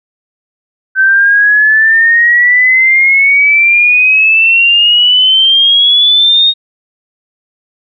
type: exponential sweep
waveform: sine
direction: up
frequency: 1535 to 3731 Hz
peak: -4 dBFS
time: 0.95-6.54 s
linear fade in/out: 50 ms
effects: none